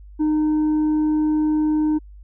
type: tone with tanh clipping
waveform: triangle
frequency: 306.5 Hz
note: D#4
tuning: 26 cents flat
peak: -17 dBFS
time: 0.19-1.99 s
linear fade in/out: 20 ms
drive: 8 dB
effects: added 50 Hz sine -39 dBFS peak until 2.23 s